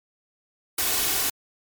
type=noise with comb filter; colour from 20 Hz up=white; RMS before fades=-24 dBFS; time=0.78-1.3 s; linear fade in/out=5 ms; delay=2.7 ms; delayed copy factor=+0.5; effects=MP3 96 kbps